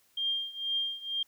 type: tone with tremolo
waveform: sine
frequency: 3200 Hz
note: G7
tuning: 35 cents sharp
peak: -26 dBFS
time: 0.17-1.23 s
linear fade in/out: 5 ms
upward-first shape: triangle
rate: 2.1 Hz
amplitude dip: 90%
effects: white hiss -67 dBFS RMS until 1.27 s